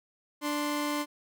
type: tone pair together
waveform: sawtooth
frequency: 293.7 / 1046.6 Hz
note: D4 / C6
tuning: 0 / 0 cents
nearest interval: octave + minor seventh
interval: 2200 cents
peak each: -26 / -31 dBFS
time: 0.41-1.06 s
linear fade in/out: 50 ms
effects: none